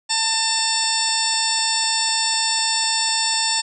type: harmonic tone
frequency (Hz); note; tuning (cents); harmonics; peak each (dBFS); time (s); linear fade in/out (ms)
896; A5; +31; 1 / 2 / 3 / 4 / 5 / 6 / 8 / 9; -26 / -30 / -30 / -27 / -25 / -24 / -27 / -25; 0.09-3.62; 20
effects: none